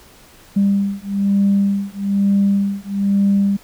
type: beating tone pair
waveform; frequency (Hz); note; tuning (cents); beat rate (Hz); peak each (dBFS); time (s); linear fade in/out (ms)
sine; 198.5 / 199.6; G3 / G3; +22 / +32; 1.1; -16; 0.56-3.57; 10
effects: tanh soft clip ceiling -7 dBFS + pink hiss -46 dBFS RMS until 3.63 s